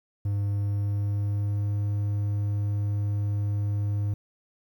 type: tone with pitch glide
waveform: triangle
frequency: 101.2 to 102.38 Hz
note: G#2 to G#2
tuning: -44 to -24 cents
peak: -22 dBFS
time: 0.25-4.14 s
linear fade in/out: 5 ms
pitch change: +20 cents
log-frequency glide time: 0.43-1.78 s
effects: 10-bit